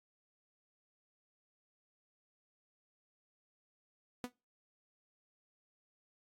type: tone with exponential decay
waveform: sawtooth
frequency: 246.9 Hz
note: B3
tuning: in tune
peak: -31 dBFS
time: 4.24-4.32 s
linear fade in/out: 0 ms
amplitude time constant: 16 ms
effects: noise-tail reverb RT60 0.3 s tail -25 dB re dry + AAC 48 kbps